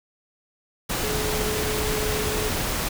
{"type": "tone in noise", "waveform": "sine", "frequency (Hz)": 427.3, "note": "G#4", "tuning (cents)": 49, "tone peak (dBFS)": -28, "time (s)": [1.03, 2.49], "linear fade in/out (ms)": 10, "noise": "pink", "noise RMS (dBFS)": -26, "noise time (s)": [0.89, 2.89], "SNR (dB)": -5, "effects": []}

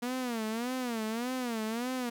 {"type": "tone with vibrato", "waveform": "sawtooth", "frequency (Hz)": 236.7, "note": "A#3", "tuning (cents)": 27, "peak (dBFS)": -28, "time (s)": [0.02, 2.1], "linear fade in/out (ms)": 10, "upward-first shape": "sine", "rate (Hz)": 1.7, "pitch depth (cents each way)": 150, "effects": ["10-bit"]}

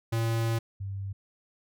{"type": "tone pair in turn", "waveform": ["square", "sine"], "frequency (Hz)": [114.2, 97.99], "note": ["A#2", "G2"], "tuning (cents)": [-35, 0], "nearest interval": "minor third", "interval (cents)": 265, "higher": "first", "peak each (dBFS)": [-26, -32], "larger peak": "first", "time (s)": [[0.12, 0.59], [0.8, 1.13]], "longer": "first", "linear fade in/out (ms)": 10, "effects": []}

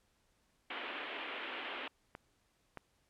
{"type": "band-pass noise", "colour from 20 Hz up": "white", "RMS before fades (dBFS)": -43, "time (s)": [0.7, 1.88], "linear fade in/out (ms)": 5, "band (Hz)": [250, 3200], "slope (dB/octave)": 48}
{"type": "clicks", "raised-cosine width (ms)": 0.5, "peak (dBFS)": [-31, -29], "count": 2, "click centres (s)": [2.151, 2.773]}
{"effects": ["pink hiss -75 dBFS RMS until 3.09 s", "low-pass 11000 Hz 12 dB/octave"]}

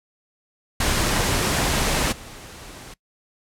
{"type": "noise with level steps", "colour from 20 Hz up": "pink", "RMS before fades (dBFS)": [-21, -40], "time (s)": [0.8, 2.94], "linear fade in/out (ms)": 5, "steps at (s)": 2.11, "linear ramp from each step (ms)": 20, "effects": ["noise-tail reverb RT60 0.1 s tail -22 dB re dry", "low-pass 11000 Hz 12 dB/octave"]}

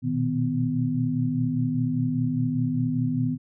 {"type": "tone cluster", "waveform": "sine", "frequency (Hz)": [120, 125, 157.3, 251.3], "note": ["B2", "B2", "D#3", "B3"], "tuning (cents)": [-49, 21, 19, 30], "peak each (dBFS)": [-29, -30, -28, -25], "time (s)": [0.02, 3.38], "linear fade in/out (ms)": 50, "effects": []}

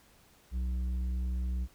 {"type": "tone with tanh clipping", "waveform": "sine", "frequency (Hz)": 62.4, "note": "B1", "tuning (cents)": 19, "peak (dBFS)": -31, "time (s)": [0.51, 1.68], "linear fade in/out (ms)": 50, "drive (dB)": 7, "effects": ["pink hiss -62 dBFS RMS until 1.74 s"]}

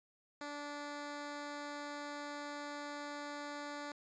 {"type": "tone", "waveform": "10% pulse", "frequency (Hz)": 290.9, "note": "D4", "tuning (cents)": -16, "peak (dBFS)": -34, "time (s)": [0.41, 3.92], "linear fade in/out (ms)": 2, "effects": ["resampled to 16000 Hz"]}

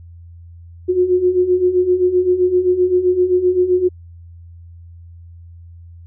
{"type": "beating tone pair", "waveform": "sine", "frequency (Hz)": [357.7, 365.4], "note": ["F4", "F#4"], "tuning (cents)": [41, -22], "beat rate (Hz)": 7.7, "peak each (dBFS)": [-18, -13], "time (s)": [0.88, 3.89], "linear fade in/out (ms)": 20, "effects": ["added 85 Hz sine -36 dBFS peak until 6.06 s"]}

